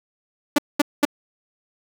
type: tone bursts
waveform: sawtooth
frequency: 291.6 Hz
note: D4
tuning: 12 cents flat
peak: -9 dBFS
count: 3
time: 0.56-1.052 s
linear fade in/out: 5 ms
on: 24 ms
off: 210 ms
effects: none